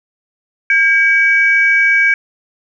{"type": "tone pair together", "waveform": "sine", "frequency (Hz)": [1610, 2277], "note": ["G6", "C#7"], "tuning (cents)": [46, 46], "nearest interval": "tritone", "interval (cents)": 600, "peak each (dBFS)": [-11, -10], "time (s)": [0.7, 2.14], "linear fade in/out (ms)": 2, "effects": ["tanh soft clip ceiling 0 dBFS"]}